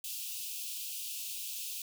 white high-pass noise, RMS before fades -40 dBFS, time 0.04-1.82 s, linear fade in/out 2 ms, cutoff 2500 Hz, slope 96 dB/octave, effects none

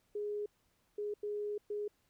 sine tone bursts at uneven times, 415.3 Hz, G#4, in tune, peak -35 dBFS, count 4, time 0.15-0.46 / 0.98-1.14 / 1.23-1.58 / 1.7-1.88 s, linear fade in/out 5 ms, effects pink hiss -75 dBFS RMS until 2.09 s

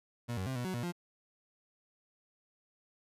30% pulse tone with pitch steps, 119.3 / 93.8 / 131.6 / 122.6 / 186 / 120 / 174.9 Hz, A#2 / F#2 / C3 / B2 / F#3 / B2 / F3, +41 / +24 / +10 / -12 / +9 / -49 / +3 cents, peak -32 dBFS, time 0.28-0.924 s, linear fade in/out 20 ms, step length 92 ms, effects resampled to 32000 Hz

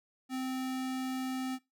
square tone, 259.6 Hz, C4, 13 cents flat, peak -34 dBFS, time 0.29-1.59 s, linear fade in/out 50 ms, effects noise-tail reverb RT60 0.2 s tail -19 dB re dry

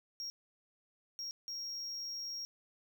triangle tone bursts at uneven times, 5588 Hz, F8, in tune, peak -38 dBFS, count 3, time 0.2-0.3 / 1.19-1.31 / 1.48-2.45 s, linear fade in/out 0 ms, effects none

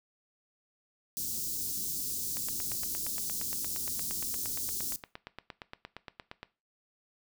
white band-stop noise, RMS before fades -35 dBFS, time 1.17-4.96 s, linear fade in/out 0 ms, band 350 to 4900 Hz, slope 24 dB/octave
click train, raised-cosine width 0.3 ms, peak -25 dBFS, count 36, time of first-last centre 2.37-6.43 s, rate 8.62 Hz
effects noise-tail reverb RT60 0.3 s tail -18 dB re dry

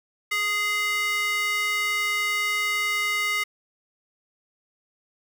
square tone with high-pass filter, 415.3 Hz, G#4, in tune, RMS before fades -25 dBFS, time 0.31-3.44 s, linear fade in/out 10 ms, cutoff 1800 Hz, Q 4.9, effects none

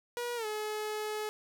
sawtooth tone with pitch glide, 481.4 to 426.4 Hz, B4 to G#4, -44 to +46 cents, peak -30 dBFS, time 0.17-1.29 s, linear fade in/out 0 ms, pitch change -210 cents, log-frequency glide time 0.36-0.46 s, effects none

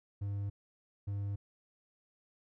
triangle tone pair in turn, 100.5 / 100.5 Hz, G2 / G2, +44 / +44 cents, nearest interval unison, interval 0 cents, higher neither, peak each -32 / -32 dBFS, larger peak neither, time 0.21-0.5 / 1.07-1.36 s, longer neither, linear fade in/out 10 ms, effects none

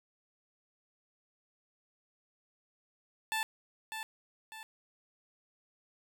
15% pulse tone with echo, 880 Hz, A5, in tune, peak -25 dBFS, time 3.32-3.43 s, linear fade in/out 0 ms, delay 600 ms, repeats 2, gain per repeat -7 dB, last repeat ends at 4.63 s, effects none

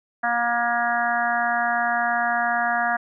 harmonic tone, 237.2 Hz, A#3, 30 cents sharp, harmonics 1 / 3 / 4 / 5 / 6 / 7 / 8, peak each -35 / -23 / -31 / -30 / -28 / -25 / -33 dBFS, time 0.23-2.97 s, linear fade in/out 10 ms, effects none

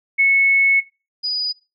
sine tone pair in turn, 2200 / 4939 Hz, C#7 / D#8, -14 / -14 cents, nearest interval octave + major second, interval 1400 cents, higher second, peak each -11 / -19 dBFS, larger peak first, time 0.18-0.81 / 1.23-1.53 s, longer first, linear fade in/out 20 ms, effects noise-tail reverb RT60 0.3 s tail -20 dB re dry

